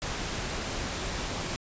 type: noise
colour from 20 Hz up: pink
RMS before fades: -33 dBFS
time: 0.02-1.56 s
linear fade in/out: 0 ms
effects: resampled to 16000 Hz